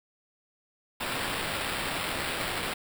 blue noise with sample-and-hold, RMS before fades -32 dBFS, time 1-2.74 s, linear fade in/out 10 ms, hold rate 6300 Hz, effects none

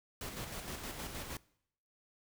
pink noise with tremolo, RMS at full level -42 dBFS, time 0.21-1.37 s, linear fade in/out 2 ms, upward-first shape square, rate 6.4 Hz, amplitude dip 40%, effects noise-tail reverb RT60 0.7 s tail -22 dB re dry

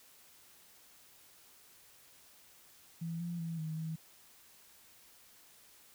sine tone with pitch steps, 166.1 / 172 / 165.4 / 157.8 / 160.4 Hz, E3 / F3 / E3 / D#3 / E3, +13 / -26 / +6 / +25 / -47 cents, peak -36 dBFS, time 3.01-3.96 s, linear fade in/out 10 ms, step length 190 ms, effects white hiss -61 dBFS RMS until 5.94 s

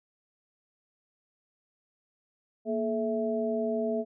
sine tone cluster, 233 / 430.1 / 659 Hz, A#3 / A4 / E5, -1 / -39 / -1 cents, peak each -31 dBFS, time 2.65-4.05 s, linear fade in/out 50 ms, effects none

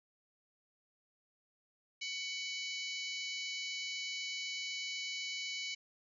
harmonic tone with a mistuned harmonic, 748 Hz, F#5, 19 cents sharp, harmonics 3 / 4 / 5 / 6 / 7 / 8 / 9, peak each -42 / -44 / -46 / -48 / -49 / -50 / -51 dBFS, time 2.01-5.75 s, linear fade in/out 10 ms, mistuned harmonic 5, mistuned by +110 cents, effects none

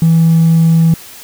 sine tone with hard clipping, 163.9 Hz, E3, 10 cents flat, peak -6 dBFS, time 0.02-0.94 s, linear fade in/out 2 ms, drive 1 dB, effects white hiss -34 dBFS RMS until 1.23 s

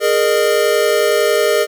square chord, Ab suspended second, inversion none, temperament equal with one note detuned, 415.3 / 466.2 / 608 Hz, Ab4 / Bb4 / Eb5, 0 / 0 / -40 cents, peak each -17 dBFS, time 0-1.67 s, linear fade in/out 50 ms, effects none

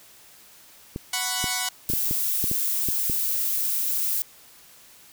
clicks, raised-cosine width 3 ms, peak -17 dBFS, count 9, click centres 0.961 / 1.442 / 1.9 / 1.936 / 2.111 / 2.441 / 2.514 / 2.887 / 3.098 s
5% pulse chord, F# suspended fourth, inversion none, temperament equal, 740 / 987.8 / 1108.7 Hz, F#5 / B5 / C#6, 0 / 0 / 0 cents, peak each -16 / -17 / -20 dBFS, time 1.13-1.69 s, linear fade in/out 5 ms
violet noise, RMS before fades -25 dBFS, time 1.89-4.22 s, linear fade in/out 0 ms
effects white hiss -51 dBFS RMS until 5.12 s

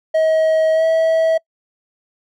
triangle tone with pitch glide, 636 to 647.9 Hz, D#5 to E5, +38 to -30 cents, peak -10 dBFS, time 0.14-1.38 s, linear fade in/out 10 ms, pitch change +32 cents, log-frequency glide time 0.73-0.84 s, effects noise-tail reverb RT60 0.1 s tail -26 dB re dry

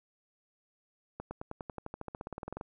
accelerating click train, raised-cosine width 1 ms, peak -25 dBFS, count 21, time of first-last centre 1.2-2.611 s, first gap 110 ms, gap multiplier 0.95, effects none

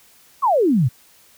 sine exponential sweep, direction down, 1174.7 to 110.1 Hz, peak -13 dBFS, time 0.42-0.89 s, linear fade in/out 20 ms, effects white hiss -52 dBFS RMS until 1.37 s

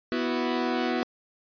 sawtooth chord, B suspended fourth, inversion none, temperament equal, 246.9 / 329.6 / 370 Hz, B3 / E4 / F#4, 0 / 0 / 0 cents, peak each -24 / -27 / -27 dBFS, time 0.12-1.03 s, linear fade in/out 0 ms, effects resampled to 11025 Hz

